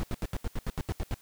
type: noise bursts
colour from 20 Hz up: brown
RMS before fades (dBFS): -30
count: 11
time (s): 0-1.143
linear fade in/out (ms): 0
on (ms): 33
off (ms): 78
effects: white hiss -59 dBFS RMS until 1.21 s